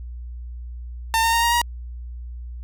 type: tone with pitch steps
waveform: sawtooth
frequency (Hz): 903 / 915.1 / 927.3 / 939.7 / 952.3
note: A5 / A#5 / A#5 / A#5 / A#5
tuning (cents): +45 / -32 / -9 / +14 / +37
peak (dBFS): -13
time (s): 1.14-1.615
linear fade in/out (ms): 0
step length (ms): 95
effects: added 60 Hz sine -31 dBFS peak until 2.63 s